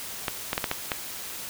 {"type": "clicks", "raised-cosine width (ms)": 0.3, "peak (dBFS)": -9, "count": 6, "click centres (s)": [0.282, 0.531, 0.579, 0.642, 0.714, 0.918], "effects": ["white hiss -37 dBFS RMS until 1.49 s"]}